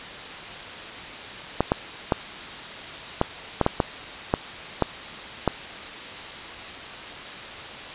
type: clicks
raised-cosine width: 1 ms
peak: -4 dBFS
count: 10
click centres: 1.606 / 1.719 / 2.122 / 3.214 / 3.613 / 3.664 / 3.802 / 4.339 / 4.823 / 5.477 s
effects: white hiss -36 dBFS RMS until 7.94 s + resampled to 8000 Hz